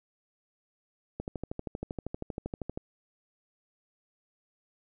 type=click train; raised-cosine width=2 ms; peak=-21 dBFS; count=21; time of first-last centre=1.2-2.775 s; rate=12.7 Hz; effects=none